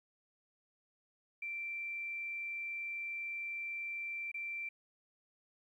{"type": "tone with dropouts", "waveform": "sine", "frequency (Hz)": 2349, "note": "D7", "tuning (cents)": 0, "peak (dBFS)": -38, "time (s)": [1.42, 4.69], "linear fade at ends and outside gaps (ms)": 5, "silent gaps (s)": [4.317, 4.342], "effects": ["12-bit"]}